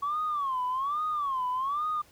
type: tone with vibrato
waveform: sine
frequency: 1113 Hz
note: C#6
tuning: 7 cents sharp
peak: -26 dBFS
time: 0.02-2.02 s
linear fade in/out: 10 ms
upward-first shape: sine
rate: 1.2 Hz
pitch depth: 190 cents each way
effects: tanh soft clip ceiling -23 dBFS + pink hiss -59 dBFS RMS until 2.11 s